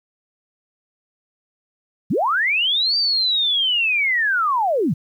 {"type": "linear two-way sweep", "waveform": "sine", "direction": "up then down", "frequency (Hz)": [117.6, 4699, 117.6], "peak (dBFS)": -16, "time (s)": [2.1, 4.94], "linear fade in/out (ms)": 10, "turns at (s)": 2.97, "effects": ["9-bit"]}